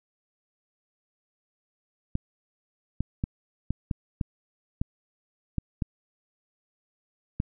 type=clicks; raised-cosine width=5 ms; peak=-14 dBFS; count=10; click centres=2.154 / 3.006 / 3.239 / 3.706 / 3.912 / 4.212 / 4.815 / 5.583 / 5.822 / 7.401 s; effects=none